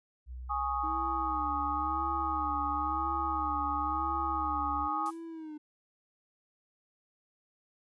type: tone with pitch glide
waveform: sine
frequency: 62.3 to 70.33 Hz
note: B1 to C#2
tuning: +16 to +26 cents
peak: -39 dBFS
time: 0.26-4.89 s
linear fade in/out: 50 ms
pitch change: +210 cents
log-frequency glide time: 1.25-1.53 s
type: chord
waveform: sine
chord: Ab suspended fourth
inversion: none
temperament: equal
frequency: 830.6 / 1108.7 / 1244.5 Hz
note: Ab5 / Db6 / Eb6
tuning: 0 / 0 / 0 cents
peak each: -34 / -36 / -33 dBFS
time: 0.49-5.11 s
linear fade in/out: 20 ms
type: tone with vibrato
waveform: triangle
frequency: 311.1 Hz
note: D#4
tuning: in tune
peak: -38 dBFS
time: 0.83-5.58 s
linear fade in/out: 10 ms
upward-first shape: sine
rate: 0.97 Hz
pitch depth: 110 cents each way
type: noise with exponential decay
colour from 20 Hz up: blue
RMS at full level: -45 dBFS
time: 5.06-5.28 s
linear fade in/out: 0 ms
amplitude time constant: 46 ms
effects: resampled to 24000 Hz